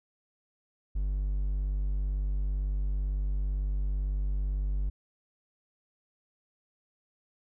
triangle tone, 48.96 Hz, G1, 1 cent flat, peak -25 dBFS, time 0.95-4.9 s, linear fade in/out 10 ms, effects none

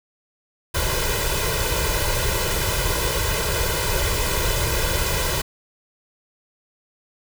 pink noise with comb filter, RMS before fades -22 dBFS, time 0.74-5.42 s, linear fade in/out 10 ms, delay 2 ms, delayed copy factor +0.85, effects none

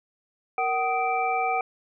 sine tone cluster, 466 / 756 / 1249 / 2339 Hz, A#4 / F#5 / D#6 / D7, -1 / +37 / +6 / -8 cents, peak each -32 / -24 / -31 / -30 dBFS, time 0.58-1.61 s, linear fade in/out 2 ms, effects none

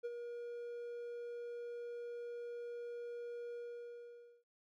triangle tone with ADSR envelope, 476.6 Hz, A#4, 38 cents sharp, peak -35 dBFS, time 0.03-4.44 s, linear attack 23 ms, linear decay 37 ms, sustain -6 dB, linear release 900 ms, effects none

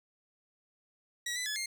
15% pulse tone with pitch steps, 1920 / 1996 / 1709 / 2120 Hz, B6 / B6 / G#6 / C7, -49 / +18 / +49 / +22 cents, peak -27 dBFS, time 1.26-1.66 s, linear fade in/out 5 ms, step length 100 ms, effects none

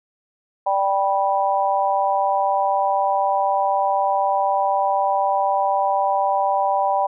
sine chord, G major, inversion second, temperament just, 588 / 784 / 980 Hz, D5 / G5 / B5, +2 / 0 / -14 cents, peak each -23 / -19 / -22 dBFS, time 0.66-7.07 s, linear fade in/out 10 ms, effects none

